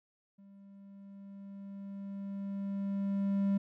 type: tone with level ramp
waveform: triangle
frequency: 197.8 Hz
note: G3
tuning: 16 cents sharp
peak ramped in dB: -52 to -24 dBFS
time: 0.38-3.58 s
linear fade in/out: 10 ms
effects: none